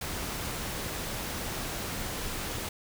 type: noise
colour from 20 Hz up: pink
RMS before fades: -35 dBFS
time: 0.01-2.69 s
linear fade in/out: 5 ms
effects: none